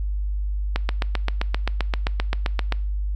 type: click train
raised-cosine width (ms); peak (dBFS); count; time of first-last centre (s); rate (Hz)
0.3; -7; 16; 0.76-2.723; 7.64
effects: noise-tail reverb RT60 0.5 s tail -22 dB re dry + added 50 Hz sine -22 dBFS peak until 3.15 s